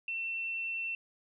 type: tone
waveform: sine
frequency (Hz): 2695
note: E7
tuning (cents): +38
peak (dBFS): -33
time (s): 0.08-0.95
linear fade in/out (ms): 2
effects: none